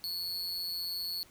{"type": "tone with amplitude modulation", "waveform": "45% pulse", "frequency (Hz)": 4401, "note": "C#8", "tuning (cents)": -13, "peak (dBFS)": -30, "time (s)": [0.04, 1.23], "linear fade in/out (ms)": 0, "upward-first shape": "sine", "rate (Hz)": 175, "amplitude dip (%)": 75, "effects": ["pink hiss -59 dBFS RMS until 1.3 s"]}